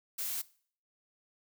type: noise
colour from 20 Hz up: blue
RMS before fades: -36 dBFS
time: 0.18-0.42 s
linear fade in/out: 10 ms
effects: noise-tail reverb RT60 0.5 s tail -20 dB re dry